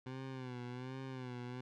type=tone with vibrato; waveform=20% pulse; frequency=127.6 Hz; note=C3; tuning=43 cents flat; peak=-38 dBFS; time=0.06-1.61 s; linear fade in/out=5 ms; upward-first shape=sine; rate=1.3 Hz; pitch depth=73 cents each way; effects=low-pass 4000 Hz 12 dB/octave